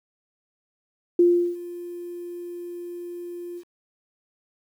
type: tone with ADSR envelope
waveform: sine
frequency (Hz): 349.2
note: F4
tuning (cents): 0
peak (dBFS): -12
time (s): 1.19-3.64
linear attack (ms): 4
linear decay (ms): 360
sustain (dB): -20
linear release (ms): 70
effects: 9-bit